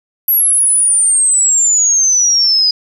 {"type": "exponential sweep", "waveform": "sine", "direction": "down", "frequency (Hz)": [11760, 4933], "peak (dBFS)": -8, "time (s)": [0.28, 2.71], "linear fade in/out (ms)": 5, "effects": ["7-bit"]}